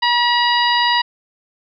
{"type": "harmonic tone", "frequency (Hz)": 961, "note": "B5", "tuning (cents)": -48, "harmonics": [1, 2, 3, 4, 5], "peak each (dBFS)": [-16, -19, -21, -22, -23], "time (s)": [0.02, 1.02], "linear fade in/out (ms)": 10, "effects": []}